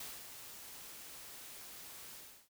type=noise with ADSR envelope; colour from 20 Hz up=white; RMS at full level=-45 dBFS; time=0-2.49 s; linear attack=4 ms; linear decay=210 ms; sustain=-6 dB; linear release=330 ms; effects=none